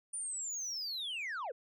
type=linear sweep; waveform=sine; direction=down; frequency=9397 to 430.7 Hz; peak=-34 dBFS; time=0.13-1.52 s; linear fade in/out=10 ms; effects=tanh soft clip ceiling -36 dBFS